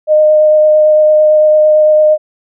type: tone with vibrato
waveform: sine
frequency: 613 Hz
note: D#5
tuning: 26 cents flat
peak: -4 dBFS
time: 0.07-2.18 s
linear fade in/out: 50 ms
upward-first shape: sine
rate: 8.9 Hz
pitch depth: 9 cents each way
effects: none